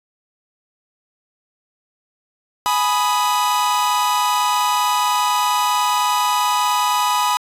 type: chord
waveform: 45% pulse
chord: G# minor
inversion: none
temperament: equal with one note detuned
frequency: 837.8 / 987.8 / 1244.5 Hz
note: G#5 / B5 / D#6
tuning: +15 / 0 / 0 cents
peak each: -22 / -18 / -22 dBFS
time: 2.66-7.37 s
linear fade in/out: 0 ms
effects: resampled to 32000 Hz